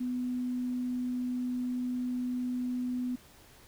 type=tone; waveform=sine; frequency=249.1 Hz; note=B3; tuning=15 cents sharp; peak=-30 dBFS; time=0-3.16 s; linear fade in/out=10 ms; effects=pink hiss -57 dBFS RMS until 3.67 s